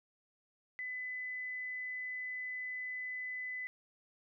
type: tone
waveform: sine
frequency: 2007 Hz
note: B6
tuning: 27 cents sharp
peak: -38 dBFS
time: 0.79-3.67 s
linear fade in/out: 0 ms
effects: none